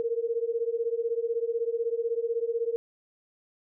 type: beating tone pair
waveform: sine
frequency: 456.1 / 472.1 Hz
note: A#4 / A#4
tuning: -38 / +22 cents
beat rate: 16 Hz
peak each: -29 dBFS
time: 0-2.76 s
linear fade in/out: 0 ms
effects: none